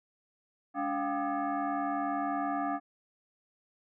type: tone with frequency modulation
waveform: sine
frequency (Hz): 207.7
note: G#3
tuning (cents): 0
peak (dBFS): -29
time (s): 0.74-2.8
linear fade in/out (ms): 50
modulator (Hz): 494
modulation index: 2.2
effects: none